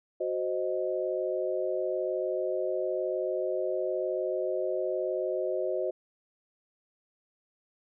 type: chord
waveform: sine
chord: C diminished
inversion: second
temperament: equal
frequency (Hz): 370 / 523.3 / 622.3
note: Gb4 / C5 / Eb5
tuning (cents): 0 / 0 / 0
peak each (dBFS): -32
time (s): 0.2-5.91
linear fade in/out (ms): 10
effects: none